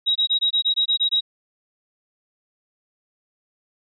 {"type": "tone bursts", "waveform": "sine", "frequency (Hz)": 3820, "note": "A#7", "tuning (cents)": 42, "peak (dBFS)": -16, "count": 10, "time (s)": [0.06, 1.209], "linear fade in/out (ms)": 20, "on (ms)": 96, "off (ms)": 21, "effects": []}